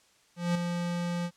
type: tone with ADSR envelope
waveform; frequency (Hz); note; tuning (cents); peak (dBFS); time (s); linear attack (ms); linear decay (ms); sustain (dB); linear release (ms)
square; 173.9; F3; -7; -24; 0.36-1.31; 190; 6; -6; 60
effects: white hiss -64 dBFS RMS until 1.36 s + low-pass 8000 Hz 12 dB/octave